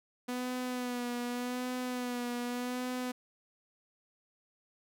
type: tone with vibrato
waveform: sawtooth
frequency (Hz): 246.9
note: B3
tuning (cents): 0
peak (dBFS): -30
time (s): 0.28-3.12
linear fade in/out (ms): 10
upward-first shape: sine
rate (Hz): 0.85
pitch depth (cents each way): 34
effects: none